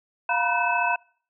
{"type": "tone cluster", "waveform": "sine", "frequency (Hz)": [703, 946, 980, 1515, 2604], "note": ["F5", "A#5", "B5", "F#6", "E7"], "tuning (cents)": [11, 25, -14, 40, -22], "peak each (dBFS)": -27, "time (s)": [0.29, 0.96], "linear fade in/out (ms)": 5, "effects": ["noise-tail reverb RT60 0.5 s tail -26 dB re dry"]}